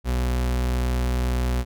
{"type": "tone", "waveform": "40% pulse", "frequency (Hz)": 61.9, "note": "B1", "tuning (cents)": 5, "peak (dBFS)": -20, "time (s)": [0.04, 1.65], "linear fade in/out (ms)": 50, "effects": []}